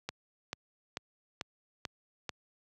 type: click train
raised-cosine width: 0.2 ms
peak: -18 dBFS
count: 6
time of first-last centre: 0.09-2.293 s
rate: 2.27 Hz
effects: high-pass 80 Hz 12 dB/octave